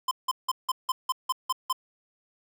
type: tone bursts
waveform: square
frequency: 1034 Hz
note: C6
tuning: 21 cents flat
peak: -24 dBFS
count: 9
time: 0.08-1.728 s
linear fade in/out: 5 ms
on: 32 ms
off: 170 ms
effects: none